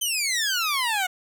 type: exponential sweep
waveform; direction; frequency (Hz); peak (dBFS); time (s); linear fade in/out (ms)
15% pulse; down; 3136 to 718; -16; 0.01-1.07; 10
effects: none